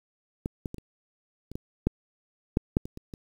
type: clicks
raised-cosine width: 3 ms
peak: -16 / -19 / -24 / -29 / -28 / -20 / -9 / -9 / -8 / -24 / -27 / -27 dBFS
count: 12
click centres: 0.459 / 0.658 / 0.744 / 0.783 / 1.516 / 1.555 / 1.87 / 2.571 / 2.769 / 2.855 / 2.974 / 3.138 s
effects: 8-bit